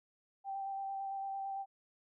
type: tone with vibrato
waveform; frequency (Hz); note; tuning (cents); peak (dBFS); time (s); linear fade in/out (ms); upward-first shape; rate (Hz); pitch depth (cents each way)
sine; 783; G5; -2; -37; 0.44-1.66; 50; square; 8.9; 11
effects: none